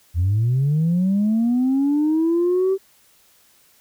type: linear sweep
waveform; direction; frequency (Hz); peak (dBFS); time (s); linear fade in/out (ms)
sine; up; 80.8 to 389.6; -14; 0.14-2.78; 50
effects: tanh soft clip ceiling -13 dBFS + white hiss -56 dBFS RMS until 3.8 s